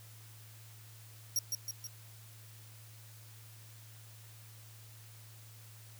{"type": "tone with echo", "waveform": "sawtooth", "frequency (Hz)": 5640, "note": "F8", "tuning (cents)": 16, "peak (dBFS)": -26, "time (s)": [1.36, 1.39], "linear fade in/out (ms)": 2, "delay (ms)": 160, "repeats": 3, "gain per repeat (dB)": -4, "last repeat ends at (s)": 1.87, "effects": ["added 110 Hz sine -53 dBFS peak until 5.99 s", "white hiss -58 dBFS RMS until 5.99 s"]}